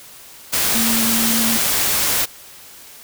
sine tone in noise, 227.4 Hz, A#3, 43 cents flat, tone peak -20 dBFS, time 0.74-1.58 s, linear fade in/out 20 ms, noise white, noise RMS -18 dBFS, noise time 0.52-2.26 s, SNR -5 dB, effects white hiss -41 dBFS RMS until 3.03 s

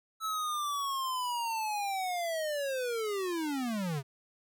square linear sweep, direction down, 1314 to 128.6 Hz, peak -32 dBFS, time 0.2-4.03 s, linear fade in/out 50 ms, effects none

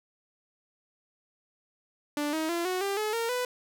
sawtooth tone with pitch steps, 293.7 / 316.6 / 341.3 / 367.9 / 396.6 / 427.5 / 460.9 / 496.8 Hz, D4 / D#4 / F4 / F#4 / G4 / A4 / A#4 / B4, 0 / +30 / -40 / -10 / +20 / -50 / -20 / +10 cents, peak -24 dBFS, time 2.17-3.45 s, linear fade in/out 2 ms, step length 160 ms, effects none

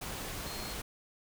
sine tone in noise, 4242 Hz, C8, 23 cents sharp, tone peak -46 dBFS, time 0.46-0.74 s, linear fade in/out 10 ms, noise pink, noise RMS -40 dBFS, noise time 0.01-0.82 s, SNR -9 dB, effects none

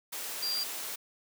sine tone in noise, 4750 Hz, D8, 19 cents sharp, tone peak -30 dBFS, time 0.42-0.64 s, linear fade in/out 10 ms, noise white, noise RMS -38 dBFS, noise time 0.12-0.96 s, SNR +5 dB, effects high-pass 300 Hz 12 dB/octave

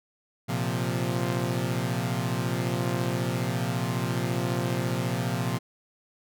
sawtooth chord, Bb suspended second, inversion none, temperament equal with one note detuned, 116.2 / 130.81 / 174.61 Hz, Bb2 / C3 / F3, -5 / 0 / 0 cents, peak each -26 / -26 / -27 dBFS, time 0.48-5.59 s, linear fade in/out 20 ms, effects none

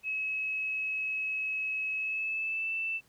sine tone with pitch glide, 2571 to 2656 Hz, E7 to E7, -44 to +12 cents, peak -30 dBFS, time 0.03-3.01 s, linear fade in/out 50 ms, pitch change +56 cents, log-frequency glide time 1.95-2.73 s, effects pink hiss -65 dBFS RMS until 3.08 s + high-pass 60 Hz 12 dB/octave

